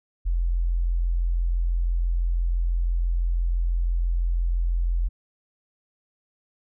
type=tone; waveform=sine; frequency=43 Hz; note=F1; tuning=26 cents flat; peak=-20 dBFS; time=0.25-5.09 s; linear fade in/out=20 ms; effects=none